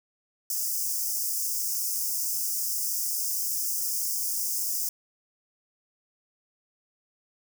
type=high-pass noise; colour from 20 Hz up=white; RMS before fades=-29 dBFS; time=0.5-4.89 s; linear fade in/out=2 ms; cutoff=5000 Hz; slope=96 dB/octave; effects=none